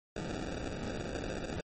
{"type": "noise with sample-and-hold", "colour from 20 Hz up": "white", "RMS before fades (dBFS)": -38, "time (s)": [0.16, 1.61], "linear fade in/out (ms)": 2, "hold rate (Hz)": 1050, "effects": ["MP3 32 kbps"]}